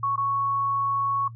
sine tone with dropouts, 1108.7 Hz, C#6, in tune, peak -22 dBFS, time 0.03-1.28 s, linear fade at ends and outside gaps 5 ms, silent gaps 0.16-0.177 s, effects noise-tail reverb RT60 0.1 s tail -18 dB re dry + added 115 Hz sine -38 dBFS peak until 1.35 s

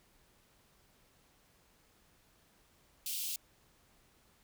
white high-pass noise, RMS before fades -38 dBFS, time 3.06-3.36 s, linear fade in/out 2 ms, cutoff 2600 Hz, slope 48 dB/octave, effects pink hiss -68 dBFS RMS until 4.43 s

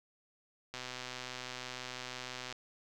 click train, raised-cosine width 0.2 ms, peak -24 dBFS, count 226, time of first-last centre 0.74-2.526 s, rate 126 Hz, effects none

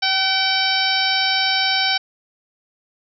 harmonic tone with a mistuned harmonic, 768 Hz, G5, 36 cents flat, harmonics 1 / 2 / 3 / 4 / 5 / 6 / 7, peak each -24 / -24 / -24 / -24 / -24 / -24 / -24 dBFS, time 0.02-1.98 s, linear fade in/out 10 ms, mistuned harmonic 2, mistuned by -19 cents, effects none

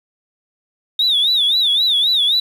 sine tone with vibrato, 3645 Hz, A#7, 40 cents flat, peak -11 dBFS, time 0.99-2.4 s, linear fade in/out 5 ms, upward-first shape sine, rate 3.8 Hz, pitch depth 150 cents each way, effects tanh soft clip ceiling -9 dBFS + 7-bit

